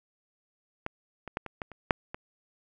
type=clicks; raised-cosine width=0.5 ms; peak=-17 / -24 / -15 / -23 / -19 / -30 / -6 / -21 dBFS; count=8; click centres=0.864 / 1.277 / 1.371 / 1.463 / 1.618 / 1.717 / 1.908 / 2.145 s; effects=none